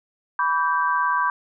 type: chord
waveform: sine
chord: G major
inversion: first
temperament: equal with one note detuned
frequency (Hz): 987.8 / 1145.2 / 1568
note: B5 / D6 / G6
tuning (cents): 0 / -44 / 0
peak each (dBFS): -22 / -23 / -24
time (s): 0.39-1.3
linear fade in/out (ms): 2
effects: none